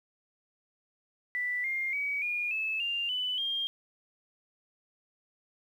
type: tone with pitch steps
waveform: sine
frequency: 1975.5 / 2117 / 2269 / 2432 / 2607 / 2794 / 2994 / 3209 Hz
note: B6 / C7 / C#7 / D#7 / E7 / F7 / F#7 / G7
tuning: 0 / +20 / +40 / -40 / -20 / 0 / +20 / +40 cents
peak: -29 dBFS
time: 1.35-3.67 s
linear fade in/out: 0 ms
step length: 290 ms
effects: 10-bit